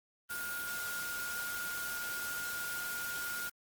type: tone in noise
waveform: sine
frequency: 1423 Hz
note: F6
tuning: 32 cents sharp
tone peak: -38 dBFS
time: 0.29-3.5 s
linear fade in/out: 20 ms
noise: white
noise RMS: -42 dBFS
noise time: 0.29-3.5 s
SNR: +1 dB
effects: Opus 24 kbps